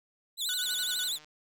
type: tone with vibrato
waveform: sawtooth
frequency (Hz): 3729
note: A#7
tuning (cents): 0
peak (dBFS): -27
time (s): 0.37-1.19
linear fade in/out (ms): 50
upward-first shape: sine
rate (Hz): 12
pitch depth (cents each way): 170
type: tone with tremolo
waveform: sawtooth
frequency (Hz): 1480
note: F#6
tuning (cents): 0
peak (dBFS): -32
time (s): 0.49-1.09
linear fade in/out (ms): 0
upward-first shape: square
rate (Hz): 10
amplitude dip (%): 60
type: click train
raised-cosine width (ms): 0.2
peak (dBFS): -36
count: 93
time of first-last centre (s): 0.64-1.245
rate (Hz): 152
effects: none